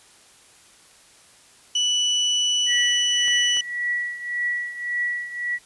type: tone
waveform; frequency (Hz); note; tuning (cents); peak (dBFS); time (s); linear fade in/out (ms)
35% pulse; 2964; F#7; +2; -17; 1.75-3.61; 5
type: tone with tremolo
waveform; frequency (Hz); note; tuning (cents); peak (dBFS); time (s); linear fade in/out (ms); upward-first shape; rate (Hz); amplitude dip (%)
sine; 1939; B6; -32; -20; 2.66-5.59; 50; triangle; 1.8; 80
type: clicks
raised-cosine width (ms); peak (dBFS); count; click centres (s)
0.3; -22; 2; 3.281 / 3.57
effects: white hiss -52 dBFS RMS until 5.65 s + resampled to 24000 Hz